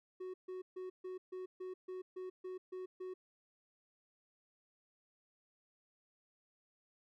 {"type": "tone bursts", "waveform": "triangle", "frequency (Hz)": 370, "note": "F#4", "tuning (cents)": 0, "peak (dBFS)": -40, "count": 11, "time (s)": [0.2, 3.14], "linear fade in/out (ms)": 10, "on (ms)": 140, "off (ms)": 140, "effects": []}